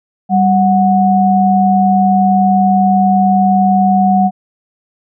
sine tone pair together, 194.9 / 735.8 Hz, G3 / F#5, -10 / -10 cents, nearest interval octave + major seventh, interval 2300 cents, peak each -10 dBFS, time 0.29-4.31 s, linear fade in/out 50 ms, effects none

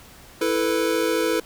square chord, E suspended fourth, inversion none, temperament equal, 329.6 / 440 / 493.9 Hz, E4 / A4 / B4, 0 / 0 / 0 cents, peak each -25 dBFS, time 0.41-1.4 s, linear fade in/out 5 ms, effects pink hiss -47 dBFS RMS until 1.45 s

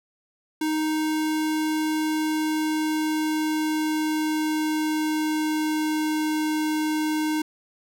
square tone with pitch glide, 311.1 to 308.8 Hz, D#4 to D#4, 0 to -13 cents, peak -23 dBFS, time 0.61-7.42 s, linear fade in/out 5 ms, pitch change -13 cents, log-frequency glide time 2.01-6.53 s, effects none

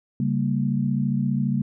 sine chord, G diminished, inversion second, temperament equal with one note detuned, 138.59 / 196 / 230.8 Hz, Db3 / G3 / Bb3, 0 / 0 / -17 cents, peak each -24 / -25 / -25 dBFS, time 0.2-1.62 s, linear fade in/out 2 ms, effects none

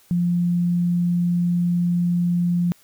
sine tone, 174.61 Hz, F3, in tune, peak -17 dBFS, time 0.11-2.72 s, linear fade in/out 0 ms, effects white hiss -55 dBFS RMS until 2.83 s

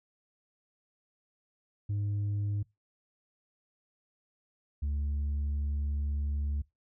sine tone pair in turn, 102.4 / 72.18 Hz, G#2 / D2, -24 / -29 cents, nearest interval tritone, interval 605 cents, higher first, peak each -26 dBFS, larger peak neither, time 1.89-2.63 / 4.82-6.62 s, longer second, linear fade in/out 10 ms, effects noise-tail reverb RT60 0.2 s tail -24 dB re dry + tanh soft clip ceiling -28 dBFS

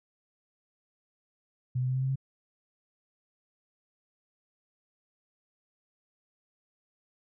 sine tone with pitch steps, 126 / 127.61 / 129.24 / 130.9 / 132.57 / 134.27 Hz, B2 / C3 / C3 / C3 / C3 / C3, +35 / -43 / -21 / +1 / +23 / +45 cents, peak -26 dBFS, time 1.75-2.158 s, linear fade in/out 10 ms, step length 68 ms, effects none

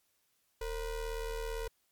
square ring-modulated tone, 246.9 Hz, B3, in tune, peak -33 dBFS, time 0.61-1.68 s, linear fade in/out 5 ms, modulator 208 Hz, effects white hiss -75 dBFS RMS until 1.91 s + MP3 96 kbps

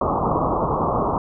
white low-pass noise, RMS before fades -21 dBFS, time 0.01-1.18 s, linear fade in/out 2 ms, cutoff 1200 Hz, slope 96 dB/octave, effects none

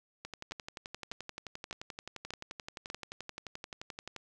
two click trains, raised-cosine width 0.2 ms, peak -22 / -24 dBFS, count 5 / 46, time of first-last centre 0.52-2.901 / 0.25-4.163 s, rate 1.68 / 11.5 Hz, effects none

